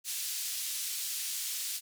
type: band-pass noise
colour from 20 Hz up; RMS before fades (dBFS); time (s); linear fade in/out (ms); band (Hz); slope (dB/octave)
white; -36; 0.04-1.81; 50; 3300 to 12000; 12
effects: none